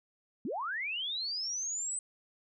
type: linear sweep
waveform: sine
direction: up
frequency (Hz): 184.4 to 8170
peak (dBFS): -33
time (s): 0.45-1.99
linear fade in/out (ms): 2
effects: none